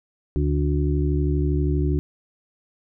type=harmonic tone; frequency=72.5 Hz; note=D2; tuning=22 cents flat; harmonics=1 / 2 / 4 / 5; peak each=-21 / -24 / -27 / -28 dBFS; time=0.36-1.99 s; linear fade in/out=0 ms; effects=none